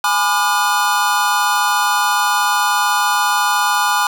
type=chord; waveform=square; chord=G# diminished seventh; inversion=none; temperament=just; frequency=830.6 / 996.7 / 1196.1 / 1435.3 Hz; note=G#5 / B5 / D6 / F6; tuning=0 / +16 / +31 / +47 cents; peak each=-20 dBFS; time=0.04-4.07 s; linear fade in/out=2 ms; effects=none